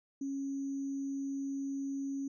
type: tone with sample-and-hold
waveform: sine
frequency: 275.1 Hz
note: C#4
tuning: 13 cents flat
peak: -34 dBFS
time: 0.21-2.28 s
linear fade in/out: 5 ms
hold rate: 6300 Hz
effects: resampled to 16000 Hz